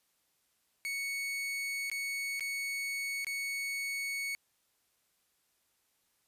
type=tone with dropouts; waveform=40% pulse; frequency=2220 Hz; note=C#7; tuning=2 cents sharp; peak=-33 dBFS; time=0.85-4.35 s; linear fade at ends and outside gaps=0 ms; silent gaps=1.899-1.915 / 2.396-2.407 / 3.246-3.268 s; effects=white hiss -75 dBFS RMS until 6.27 s + resampled to 32000 Hz